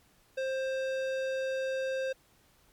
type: tone with tanh clipping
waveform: sine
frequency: 528 Hz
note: C5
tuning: 16 cents sharp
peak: -32 dBFS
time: 0.37-2.13 s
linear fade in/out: 10 ms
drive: 17 dB
effects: pink hiss -65 dBFS RMS until 2.72 s + MP3 96 kbps